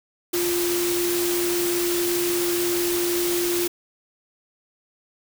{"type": "tone in noise", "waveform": "sine", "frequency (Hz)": 349.2, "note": "F4", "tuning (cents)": 0, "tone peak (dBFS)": -22, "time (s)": [0.33, 3.68], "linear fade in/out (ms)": 10, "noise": "white", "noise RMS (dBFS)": -27, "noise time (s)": [0.33, 3.68], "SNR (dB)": 2, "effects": []}